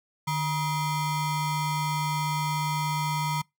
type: ring-modulated tone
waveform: square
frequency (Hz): 554.4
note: C#5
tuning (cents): 0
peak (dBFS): -23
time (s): 0.27-3.42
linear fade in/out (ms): 10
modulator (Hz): 403
effects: noise-tail reverb RT60 0.2 s tail -26 dB re dry